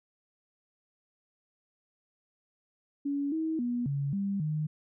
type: tone with pitch steps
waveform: sine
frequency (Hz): 283 / 319.5 / 242.2 / 140.5 / 198.3 / 153.3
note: C#4 / D#4 / B3 / C#3 / G3 / D#3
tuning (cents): +36 / +46 / -34 / +24 / +20 / -25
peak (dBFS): -28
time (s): 3.05-4.67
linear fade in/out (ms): 10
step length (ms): 270
effects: none